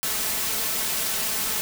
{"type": "noise with comb filter", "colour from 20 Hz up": "white", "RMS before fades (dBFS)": -26, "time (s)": [0.03, 1.61], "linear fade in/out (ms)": 0, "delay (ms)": 4.6, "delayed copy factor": 0.5, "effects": []}